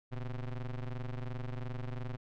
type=ring-modulated tone; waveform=square; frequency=64 Hz; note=C2; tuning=38 cents flat; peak=-34 dBFS; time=0.11-2.17 s; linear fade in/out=20 ms; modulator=52.6 Hz; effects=low-pass 3000 Hz 12 dB/octave